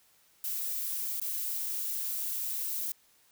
violet noise with dropouts, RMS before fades -34 dBFS, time 0.44-2.92 s, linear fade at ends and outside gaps 2 ms, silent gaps 1.199-1.215 s, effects white hiss -65 dBFS RMS until 3.31 s

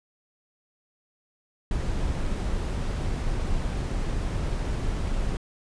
brown noise, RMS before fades -27 dBFS, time 1.71-5.37 s, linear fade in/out 2 ms, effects resampled to 22050 Hz

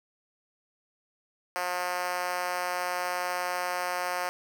5% pulse tone with high-pass filter, 179.2 Hz, F3, 45 cents sharp, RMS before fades -31 dBFS, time 1.56-4.29 s, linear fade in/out 0 ms, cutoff 620 Hz, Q 1.8, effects none

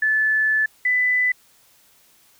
sine tone pair in turn, 1739 / 1996.4 Hz, A6 / B6, -21 / +18 cents, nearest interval major second, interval 239 cents, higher second, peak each -16 dBFS, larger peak neither, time 0.02-0.66 / 0.85-1.32 s, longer first, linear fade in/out 5 ms, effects white hiss -56 dBFS RMS until 2.39 s

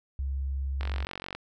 sine tone, 67.9 Hz, C#2, 35 cents flat, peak -28 dBFS, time 0.19-1.05 s, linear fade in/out 0 ms
click train, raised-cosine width 0.3 ms, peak -20 dBFS, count 26, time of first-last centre 0.81-1.35 s, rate 46.3 Hz
effects none

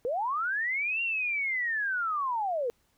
sine linear two-way sweep, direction up then down, 453.5 to 2781 to 453.5 Hz, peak -27 dBFS, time 0.05-2.7 s, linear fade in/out 0 ms, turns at 1.02 s, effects pink hiss -70 dBFS RMS until 2.97 s

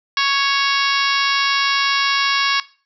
harmonic tone, 554.4 Hz, C#5, in tune, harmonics 2 / 3 / 4 / 5 / 6 / 7 / 8 / 9 / 10, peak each -20 / -22 / -23 / -24 / -25 / -25 / -26 / -27 / -27 dBFS, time 0.17-2.6 s, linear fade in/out 2 ms, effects noise-tail reverb RT60 0.4 s tail -19 dB re dry

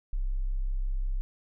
sine tone, 32.78 Hz, C1, 4 cents sharp, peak -26 dBFS, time 0.13-1.21 s, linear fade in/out 0 ms, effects none

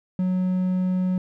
triangle tone, 184 Hz, F#3, 9 cents flat, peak -18 dBFS, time 0.19-1.18 s, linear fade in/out 2 ms, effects none

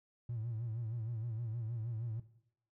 triangle tone with vibrato, 114.4 Hz, A#2, 32 cents flat, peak -34 dBFS, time 0.29-2.2 s, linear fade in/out 5 ms, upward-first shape sine, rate 6.4 Hz, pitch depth 100 cents each way, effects noise-tail reverb RT60 0.7 s tail -17 dB re dry + tanh soft clip ceiling -32 dBFS

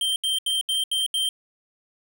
square tone bursts, 3146 Hz, G7, 6 cents sharp, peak -22 dBFS, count 6, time 0.01-1.29 s, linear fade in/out 2 ms, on 150 ms, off 76 ms, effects none

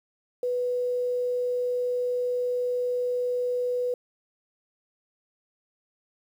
sine tone with quantisation, 493.9 Hz, B4, in tune, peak -24 dBFS, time 0.43-3.94 s, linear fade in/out 2 ms, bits 9, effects none

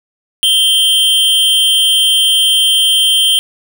square tone with amplitude modulation, 3136 Hz, G7, in tune, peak -6 dBFS, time 0.43-3.39 s, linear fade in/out 0 ms, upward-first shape sine, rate 298 Hz, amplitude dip 55%, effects none

